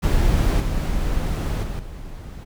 brown noise with level steps, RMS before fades -17 / -22 / -27 / -35 dBFS, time 0.02-2.45 s, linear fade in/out 20 ms, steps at 0.6 / 1.63 / 1.79 s, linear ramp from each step 2 ms, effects none

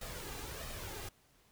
pink noise with flanger, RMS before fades -44 dBFS, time 0.01-1.09 s, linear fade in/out 5 ms, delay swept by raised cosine 1.6 to 2.52 ms, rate 1.5 Hz, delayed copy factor +0.5, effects pink hiss -68 dBFS RMS until 1.51 s

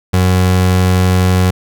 30% pulse tone, 92 Hz, F#2, 9 cents flat, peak -6 dBFS, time 0.13-1.51 s, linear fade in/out 10 ms, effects none

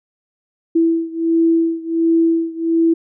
sine beating tone pair, 329.6 / 331 Hz, E4 / E4, 0 / +7 cents, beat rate 1.4 Hz, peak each -15 / -17 dBFS, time 0.75-2.94 s, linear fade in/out 10 ms, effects none

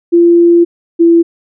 sine tone pair in turn, 342.6 / 336.5 Hz, F4 / E4, -33 / +36 cents, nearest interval unison, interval 31 cents, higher first, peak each -3 dBFS, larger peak neither, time 0.12-0.65 / 0.99-1.23 s, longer first, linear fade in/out 20 ms, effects none

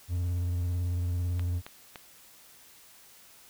triangle tone with vibrato, 88 Hz, F2, 14 cents sharp, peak -25 dBFS, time 0.08-1.62 s, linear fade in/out 50 ms, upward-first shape square, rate 18 Hz, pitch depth 29 cents each way
clicks, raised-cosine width 0.3 ms, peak -25 dBFS, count 3, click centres 1.395 / 1.665 / 1.958 s
effects white hiss -55 dBFS RMS until 3.49 s

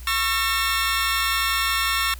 20% pulse tone cluster, 1102 / 1347 / 1813 Hz, C#6 / E6 / A#6, -11 / +37 / -49 cents, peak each -20 dBFS, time 0.07-2.14 s, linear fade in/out 2 ms, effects added 60 Hz sine -35 dBFS peak until 2.19 s + white hiss -47 dBFS RMS until 2.19 s

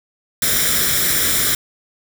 white noise with comb filter, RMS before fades -17 dBFS, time 0.42-1.55 s, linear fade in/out 2 ms, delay 0.55 ms, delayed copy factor +0.7, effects none

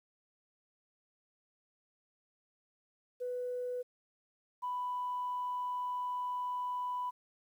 sine tone pair in turn, 495.7 / 991.4 Hz, B4 / B5, +6 / +6 cents, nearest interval octave, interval 1200 cents, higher second, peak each -34 / -33 dBFS, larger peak second, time 3.2-3.83 / 4.62-7.11 s, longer second, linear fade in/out 20 ms, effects tanh soft clip ceiling -29 dBFS + 11-bit

